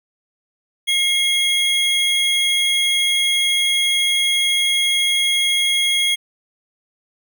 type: tone pair together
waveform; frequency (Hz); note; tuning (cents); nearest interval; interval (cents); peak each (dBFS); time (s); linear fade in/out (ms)
square; 2142 / 3296; C7 / G#7; +40 / -14; perfect fifth; 746; -22 / -17; 0.87-6.16; 20
effects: none